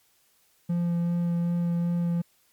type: tone with vibrato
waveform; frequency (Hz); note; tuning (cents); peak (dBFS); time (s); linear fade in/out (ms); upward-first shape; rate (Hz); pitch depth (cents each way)
triangle; 172.1; F3; -25; -21; 0.69-2.22; 10; sine; 2.6; 10
effects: white hiss -65 dBFS RMS until 2.52 s + MP3 96 kbps